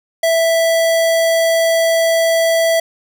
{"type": "tone", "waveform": "square", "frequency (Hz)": 659.3, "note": "E5", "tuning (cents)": 0, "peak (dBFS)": -12, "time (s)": [0.23, 2.8], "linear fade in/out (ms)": 5, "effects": []}